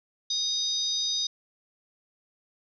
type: tone cluster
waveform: sine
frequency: 3723 / 4919 / 6060 Hz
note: A#7 / D#8 / F#8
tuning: -3 / -21 / +40 cents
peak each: -28 / -30 / -34 dBFS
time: 0.3-1.27 s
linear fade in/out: 5 ms
effects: none